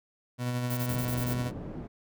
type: tone with tremolo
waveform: 30% pulse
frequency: 123.2 Hz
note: B2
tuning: 4 cents flat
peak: -25 dBFS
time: 0.38-1.52 s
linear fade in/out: 50 ms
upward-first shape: sine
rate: 12 Hz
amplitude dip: 30%
type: noise bursts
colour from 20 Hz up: violet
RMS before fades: -38 dBFS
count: 7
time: 0.7-1.335 s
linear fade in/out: 5 ms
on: 71 ms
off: 23 ms
type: low-pass noise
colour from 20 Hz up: white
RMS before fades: -39 dBFS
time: 0.88-1.88 s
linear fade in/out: 20 ms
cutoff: 300 Hz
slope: 12 dB/octave
effects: none